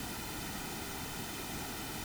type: noise with comb filter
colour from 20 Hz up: pink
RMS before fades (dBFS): -41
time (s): 0-2.04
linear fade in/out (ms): 2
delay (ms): 1.8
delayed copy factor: -0.55
effects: none